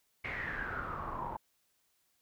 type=noise with low-pass filter sweep; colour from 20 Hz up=pink; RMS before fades=-39 dBFS; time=0.24-1.37 s; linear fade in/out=10 ms; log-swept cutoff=2200 to 870 Hz; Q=8.5; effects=white hiss -75 dBFS RMS until 2.21 s